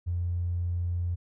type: tone with tanh clipping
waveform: triangle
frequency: 87.31 Hz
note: F2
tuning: in tune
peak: -26 dBFS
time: 0.06-1.16 s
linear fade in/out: 20 ms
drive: 2 dB
effects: none